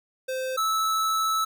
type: tone pair in turn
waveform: square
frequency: 519 / 1307.8 Hz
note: C5 / E6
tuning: -14 / -14 cents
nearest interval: octave + major third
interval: 1600 cents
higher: second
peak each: -28 / -23 dBFS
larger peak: second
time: 0.28-0.57 / 0.57-1.45 s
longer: second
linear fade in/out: 10 ms
effects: none